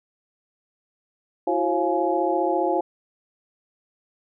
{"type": "tone cluster", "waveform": "sine", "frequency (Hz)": [332.6, 367.4, 539, 696, 842], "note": ["E4", "F#4", "C#5", "F5", "G#5"], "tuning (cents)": [16, -12, -49, -6, 24], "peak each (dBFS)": -26, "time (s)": [1.47, 2.81], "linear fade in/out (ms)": 5, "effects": []}